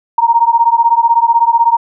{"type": "beating tone pair", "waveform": "sine", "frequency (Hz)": [923, 939], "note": ["A#5", "A#5"], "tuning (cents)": [-17, 12], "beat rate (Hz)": 16, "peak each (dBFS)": -10, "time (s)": [0.18, 1.77], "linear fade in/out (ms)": 5, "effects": []}